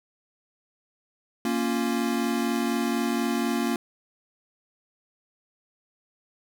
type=chord; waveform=square; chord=Bb minor; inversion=none; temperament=equal; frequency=233.1 / 277.2 / 349.2 Hz; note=Bb3 / Db4 / F4; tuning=0 / 0 / 0 cents; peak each=-27 / -30 / -31 dBFS; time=1.45-3.76 s; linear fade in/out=2 ms; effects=none